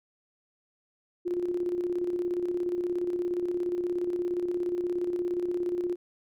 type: tone with tremolo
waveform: sine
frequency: 353.1 Hz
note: F4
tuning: 19 cents sharp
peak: -25 dBFS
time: 1.25-5.96 s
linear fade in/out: 20 ms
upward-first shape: square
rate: 17 Hz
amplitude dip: 45%
effects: none